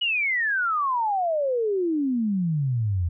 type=exponential sweep; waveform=sine; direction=down; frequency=2960 to 82 Hz; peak=-21 dBFS; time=0.01-3.09 s; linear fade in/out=10 ms; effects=none